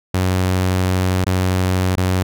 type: tone with dropouts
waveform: sawtooth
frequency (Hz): 92.5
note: F#2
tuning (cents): 0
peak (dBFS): -11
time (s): 0.14-2.23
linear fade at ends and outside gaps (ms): 5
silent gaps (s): 1.245-1.265 / 1.956-1.973
effects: none